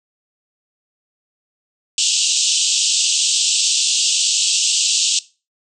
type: band-pass noise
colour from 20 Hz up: white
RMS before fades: -17 dBFS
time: 1.98-5.19 s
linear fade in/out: 2 ms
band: 2700 to 8200 Hz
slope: 96 dB/octave
effects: noise-tail reverb RT60 0.3 s tail -19 dB re dry